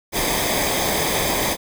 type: noise with comb filter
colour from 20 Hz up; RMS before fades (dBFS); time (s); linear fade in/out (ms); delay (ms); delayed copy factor
pink; -21; 0.12-1.57; 50; 0.71; -0.65
effects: none